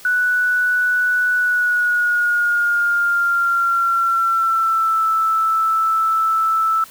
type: tone with pitch glide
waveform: sine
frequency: 1480 to 1318.5 Hz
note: F#6 to E6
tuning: 0 to 0 cents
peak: -14 dBFS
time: 0.05-6.84 s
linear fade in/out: 2 ms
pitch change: -200 cents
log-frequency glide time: 1.35-5.05 s
effects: white hiss -42 dBFS RMS until 6.9 s